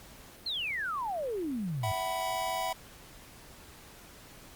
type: exponential sweep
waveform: sine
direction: down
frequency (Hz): 4300 to 93.9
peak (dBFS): -31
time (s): 0.46-1.92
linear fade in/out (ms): 5
type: chord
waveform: square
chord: E suspended second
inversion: none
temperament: equal with one note detuned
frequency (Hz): 659.3 / 753.8 / 987.8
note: E5 / F#5 / B5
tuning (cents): 0 / +32 / 0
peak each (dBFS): -37 / -35 / -36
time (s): 1.83-2.73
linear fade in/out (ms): 5
effects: pink hiss -52 dBFS RMS until 4.55 s + Opus 48 kbps